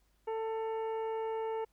harmonic tone with a mistuned harmonic, 444.9 Hz, A4, 19 cents sharp, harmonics 1 / 2 / 3 / 4 / 5 / 6, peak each -34 / -39 / -53 / -57 / -57 / -60 dBFS, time 0.27-1.65 s, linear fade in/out 10 ms, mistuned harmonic 6, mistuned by +97 cents, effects added 50 Hz sine -70 dBFS peak until 1.72 s + pink hiss -75 dBFS RMS until 1.72 s

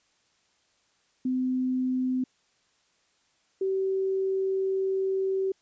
sine tone pair in turn, 256 / 383.6 Hz, C4 / G4, -38 / -37 cents, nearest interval perfect fifth, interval 701 cents, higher second, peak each -24 dBFS, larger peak neither, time 1.25-2.24 / 3.61-5.52 s, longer second, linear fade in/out 5 ms, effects white hiss -68 dBFS RMS until 5.61 s + resampled to 16000 Hz

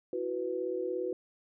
sine chord, E suspended second, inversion none, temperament equal with one note detuned, 332.9 / 370 / 493.9 Hz, E4 / F#4 / B4, +17 / 0 / 0 cents, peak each -39 / -34 / -35 dBFS, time 0.13-1.13 s, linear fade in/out 2 ms, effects none

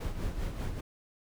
brown noise with tremolo, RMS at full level -32 dBFS, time 0-0.81 s, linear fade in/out 10 ms, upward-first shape sine, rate 5.1 Hz, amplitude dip 55%, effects none

